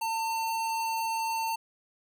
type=tone; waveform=square; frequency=901 Hz; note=A5; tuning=41 cents sharp; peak=-29 dBFS; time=0.01-1.56 s; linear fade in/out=10 ms; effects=none